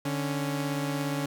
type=tone pair together; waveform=sawtooth; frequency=147.18 / 277.2 Hz; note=D3 / C#4; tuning=+4 / 0 cents; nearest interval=major seventh; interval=1096 cents; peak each=-27 dBFS; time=0.05-1.26 s; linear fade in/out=5 ms; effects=none